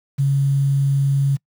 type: tone with quantisation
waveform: sine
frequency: 138.59 Hz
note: C#3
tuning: in tune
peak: -14 dBFS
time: 0.18-1.37 s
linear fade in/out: 20 ms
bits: 7
effects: noise-tail reverb RT60 0.1 s tail -24 dB re dry